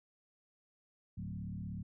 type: tone with frequency modulation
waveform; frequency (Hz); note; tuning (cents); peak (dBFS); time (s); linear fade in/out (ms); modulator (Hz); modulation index
sine; 142.5; C#3; +48; -39; 1.17-1.83; 10; 36.5; 1.9
effects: none